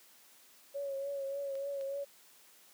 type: tone with vibrato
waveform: sine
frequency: 554.4 Hz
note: C#5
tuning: in tune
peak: -35 dBFS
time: 0.74-2.05 s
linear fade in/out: 20 ms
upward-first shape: triangle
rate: 3.4 Hz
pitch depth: 41 cents each way
type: clicks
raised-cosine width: 0.2 ms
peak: -37 dBFS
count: 2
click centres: 1.554 / 1.811 s
effects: white hiss -61 dBFS RMS until 2.73 s + high-pass 200 Hz 12 dB/octave